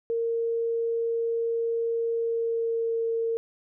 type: tone with pitch glide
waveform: sine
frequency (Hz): 461.2 to 457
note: A#4 to A#4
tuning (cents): -19 to -34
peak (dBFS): -24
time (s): 0.1-3.37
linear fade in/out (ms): 0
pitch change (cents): -15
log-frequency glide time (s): 2.12-3.05
effects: none